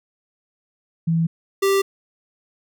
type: tone pair in turn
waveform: sine / square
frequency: 164.81 / 392 Hz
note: E3 / G4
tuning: 0 / 0 cents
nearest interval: octave + minor third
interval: 1500 cents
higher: second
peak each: -16 dBFS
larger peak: neither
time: 1.07-1.27 / 1.62-1.82 s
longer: neither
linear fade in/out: 10 ms
effects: none